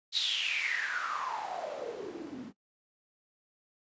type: noise with band-pass filter sweep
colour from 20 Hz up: white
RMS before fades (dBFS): -35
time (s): 0.12-2.53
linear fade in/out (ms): 50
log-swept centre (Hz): 4100 to 220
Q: 8.7
effects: noise-tail reverb RT60 0.1 s tail -20 dB re dry + resampled to 16000 Hz